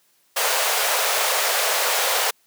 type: high-pass noise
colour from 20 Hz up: pink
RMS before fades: -21 dBFS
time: 0.36-2.31 s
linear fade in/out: 10 ms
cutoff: 470 Hz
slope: 48 dB/octave
effects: white hiss -62 dBFS RMS until 2.46 s + high-pass 150 Hz 12 dB/octave